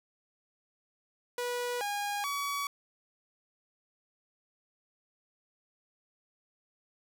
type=tone with pitch steps; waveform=sawtooth; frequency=488 / 817 / 1134 Hz; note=B4 / G#5 / C#6; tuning=-21 / -29 / +39 cents; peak=-28 dBFS; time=1.38-2.67 s; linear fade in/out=2 ms; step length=430 ms; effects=none